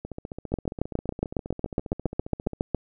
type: two click trains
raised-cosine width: 2 ms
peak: -21 / -10 dBFS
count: 38 / 17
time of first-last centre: 0.05-2.533 / 0.54-2.747 s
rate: 14.9 / 7.25 Hz
effects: none